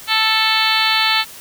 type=harmonic tone; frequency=440 Hz; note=A4; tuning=in tune; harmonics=2 / 3 / 4 / 5 / 6 / 7 / 8 / 9 / 10; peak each=-22 / -22 / -22 / -22 / -22 / -22 / -22 / -22 / -22 dBFS; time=0.07-1.25 s; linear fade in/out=50 ms; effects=white hiss -37 dBFS RMS until 1.4 s